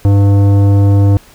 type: tone with tanh clipping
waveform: sine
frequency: 100 Hz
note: G2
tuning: 35 cents sharp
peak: -7 dBFS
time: 0.05-1.17 s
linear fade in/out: 0 ms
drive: 14 dB
effects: pink hiss -42 dBFS RMS until 1.34 s